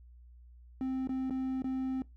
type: tone with dropouts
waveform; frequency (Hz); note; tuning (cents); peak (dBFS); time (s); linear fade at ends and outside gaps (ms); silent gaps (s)
triangle; 261.6; C4; 0; -29; 0.81-2.02; 1; 1.073-1.092 / 1.298-1.307 / 1.621-1.643
effects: noise-tail reverb RT60 0.2 s tail -21 dB re dry + added 60 Hz sine -52 dBFS peak until 2.16 s